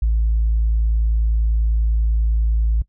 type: tone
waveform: sine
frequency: 55.1 Hz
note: A1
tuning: 3 cents sharp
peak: -13 dBFS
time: 0.02-2.82 s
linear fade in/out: 5 ms
effects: noise-tail reverb RT60 0.1 s tail -21 dB re dry + tanh soft clip ceiling -11 dBFS